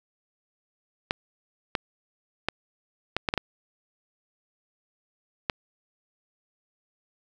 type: clicks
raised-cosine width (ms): 0.3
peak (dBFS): -8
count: 8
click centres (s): 1.109 / 1.752 / 2.486 / 3.166 / 3.288 / 3.339 / 3.377 / 5.498
effects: 8-bit